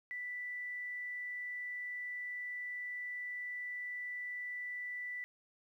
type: tone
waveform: sine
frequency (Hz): 1975.5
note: B6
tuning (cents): 0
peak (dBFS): -39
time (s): 0.11-5.24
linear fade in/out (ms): 0
effects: 12-bit